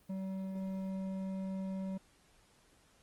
sine tone with hard clipping, 190.8 Hz, G3, 47 cents flat, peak -38 dBFS, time 0.09-1.98 s, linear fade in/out 10 ms, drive 8 dB, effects pink hiss -67 dBFS RMS until 3.02 s + Opus 24 kbps

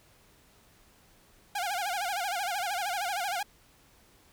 sawtooth tone with vibrato, 758 Hz, F#5, 42 cents sharp, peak -26 dBFS, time 1.55-3.43 s, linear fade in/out 5 ms, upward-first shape sine, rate 13 Hz, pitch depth 160 cents each way, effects pink hiss -61 dBFS RMS until 4.32 s

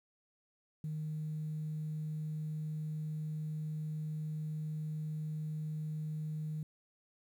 sine tone, 154.5 Hz, D#3, 12 cents flat, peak -35 dBFS, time 0.84-6.63 s, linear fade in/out 2 ms, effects tanh soft clip ceiling -32 dBFS + 11-bit

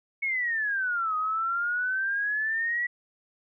sine exponential two-way sweep, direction down then up, 2217 to 1245 to 1953 Hz, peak -25 dBFS, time 0.22-2.87 s, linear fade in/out 10 ms, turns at 1.16 s, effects none

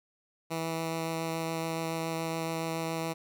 10% pulse tone with vibrato, 163.3 Hz, E3, 16 cents flat, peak -23 dBFS, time 0.5-3.14 s, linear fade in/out 20 ms, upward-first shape sine, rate 7.1 Hz, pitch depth 8 cents each way, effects none

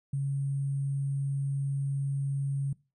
sine tone with sample-and-hold, 138.59 Hz, C#3, in tune, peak -27 dBFS, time 0.13-2.73 s, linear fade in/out 5 ms, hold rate 8820 Hz, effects noise-tail reverb RT60 0.3 s tail -22 dB re dry + resampled to 24000 Hz

